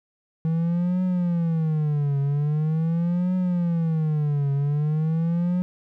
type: tone with vibrato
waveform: triangle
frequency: 160.2 Hz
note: E3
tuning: 49 cents flat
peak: -18 dBFS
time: 0.45-5.62 s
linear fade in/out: 0 ms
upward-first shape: triangle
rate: 0.43 Hz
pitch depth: 250 cents each way
effects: none